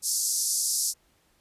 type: band-pass noise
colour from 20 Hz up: pink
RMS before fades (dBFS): -27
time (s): 0.02-0.94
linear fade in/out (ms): 50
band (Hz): 5000 to 12000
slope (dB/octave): 48
effects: pink hiss -66 dBFS RMS until 1.4 s + resampled to 32000 Hz